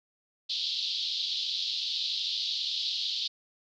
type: band-pass noise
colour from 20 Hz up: white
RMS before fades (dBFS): -32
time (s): 0.49-3.28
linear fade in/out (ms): 10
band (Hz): 3300 to 4500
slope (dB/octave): 48
effects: none